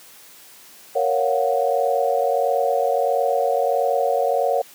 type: chord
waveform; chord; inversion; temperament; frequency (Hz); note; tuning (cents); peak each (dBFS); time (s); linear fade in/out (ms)
sine; Gb major seventh; first; equal; 466.2 / 554.4 / 698.5 / 740; Bb4 / Db5 / F5 / Gb5; 0 / 0 / 0 / 0; -23 / -21 / -24 / -23; 0.95-4.62; 10
effects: white hiss -46 dBFS RMS until 4.74 s + high-pass 150 Hz 12 dB/octave